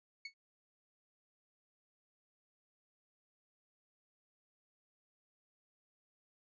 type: tone with exponential decay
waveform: 30% pulse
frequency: 2212 Hz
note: C#7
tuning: 4 cents flat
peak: -37 dBFS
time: 0.25-0.34 s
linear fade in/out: 5 ms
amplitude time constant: 18 ms
effects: resampled to 16000 Hz